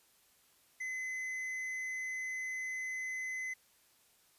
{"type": "tone with tanh clipping", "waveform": "triangle", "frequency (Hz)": 2035, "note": "C7", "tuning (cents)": -49, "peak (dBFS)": -38, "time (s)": [0.8, 3.54], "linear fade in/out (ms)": 10, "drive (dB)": 11, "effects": ["white hiss -68 dBFS RMS until 4.38 s", "resampled to 32000 Hz"]}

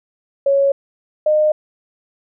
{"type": "tone pair in turn", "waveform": "sine", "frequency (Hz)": [554.4, 611.4], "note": ["C#5", "D#5"], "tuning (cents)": [0, -30], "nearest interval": "major second", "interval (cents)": 170, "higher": "second", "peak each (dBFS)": -11, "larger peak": "neither", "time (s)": [[0.46, 0.72], [1.26, 1.52]], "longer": "neither", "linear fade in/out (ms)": 5, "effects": []}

